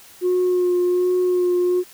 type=tone with vibrato; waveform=sine; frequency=360 Hz; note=F#4; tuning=47 cents flat; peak=-14 dBFS; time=0.21-1.84 s; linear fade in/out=50 ms; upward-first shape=sine; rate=1.3 Hz; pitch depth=18 cents each way; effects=tanh soft clip ceiling -13 dBFS + white hiss -46 dBFS RMS until 1.93 s